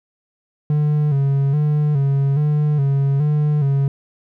triangle tone with vibrato, 143.8 Hz, D3, 36 cents flat, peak -12 dBFS, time 0.7-3.88 s, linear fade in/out 2 ms, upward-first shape square, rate 1.2 Hz, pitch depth 67 cents each way, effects none

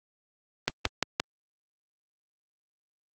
click train, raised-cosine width 0.2 ms, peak -6 dBFS, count 4, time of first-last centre 0.68-1.2 s, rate 5.77 Hz, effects high-pass 100 Hz 12 dB/octave + Opus 24 kbps

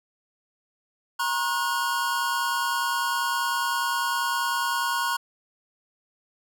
square tone cluster, 948 / 1078 / 1453 Hz, A#5 / C#6 / F#6, +29 / -49 / -32 cents, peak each -29 dBFS, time 1.19-5.17 s, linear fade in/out 10 ms, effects none

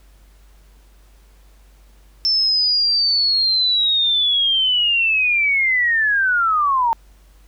sine linear sweep, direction down, 5340 to 895 Hz, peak -14 dBFS, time 2.25-6.93 s, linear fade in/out 0 ms, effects added 49 Hz sine -46 dBFS peak until 7.47 s + pink hiss -57 dBFS RMS until 7.47 s

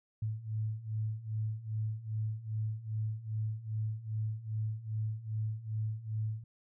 sine beating tone pair, 107.5 / 110 Hz, A2 / A2, -40 / 0 cents, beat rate 2.5 Hz, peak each -38 / -35 dBFS, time 0.22-6.44 s, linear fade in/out 5 ms, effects none

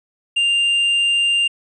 triangle tone with hard clipping, 2794 Hz, F7, in tune, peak -15 dBFS, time 0.36-1.48 s, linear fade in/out 10 ms, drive 6 dB, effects resampled to 22050 Hz

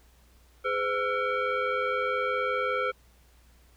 sine tone with frequency modulation, 415.3 Hz, G#4, in tune, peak -25 dBFS, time 0.64-2.92 s, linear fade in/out 20 ms, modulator 925 Hz, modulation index 1.8, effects added 60 Hz sine -57 dBFS peak until 3.76 s + pink hiss -63 dBFS RMS until 3.76 s

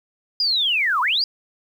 sine linear two-way sweep, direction down then up, 4978 to 940 to 4978 Hz, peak -17 dBFS, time 0.4-1.24 s, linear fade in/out 2 ms, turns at 1.01 s, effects 8-bit

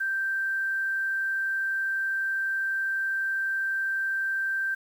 sine tone with quantisation, 1568 Hz, G6, in tune, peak -25 dBFS, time 0-4.75 s, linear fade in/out 10 ms, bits 9, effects none

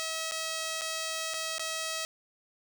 5% pulse tone with dropouts, 643 Hz, E5, 43 cents flat, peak -21 dBFS, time 0-2.05 s, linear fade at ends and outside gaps 0 ms, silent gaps 0.312-0.319 / 0.811-0.817 / 1.337-1.342 / 1.582-1.595 s, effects none

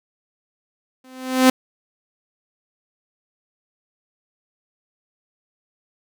sawtooth tone with exponential growth, 258.2 Hz, C4, 23 cents flat, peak -4 dBFS, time 1.04-1.5 s, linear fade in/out 5 ms, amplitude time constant 100 ms, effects none

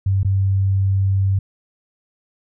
sine tone with dropouts, 97 Hz, G2, 18 cents flat, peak -14 dBFS, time 0.06-1.39 s, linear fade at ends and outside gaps 5 ms, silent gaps 0.232-0.247 s, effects none

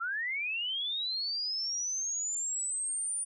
sine linear sweep, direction up, 1313 to 9420 Hz, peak -31 dBFS, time 0-3.25 s, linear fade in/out 20 ms, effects none

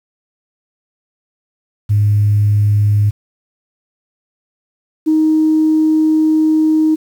sine tone pair in turn, 103.83 / 312.9 Hz, G#2 / D#4, 0 / +10 cents, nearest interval octave + perfect fifth, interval 1910 cents, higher second, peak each -8 dBFS, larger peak neither, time 1.89-3.11 / 5.06-6.96 s, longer second, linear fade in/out 20 ms, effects tanh soft clip ceiling -4 dBFS + 7-bit

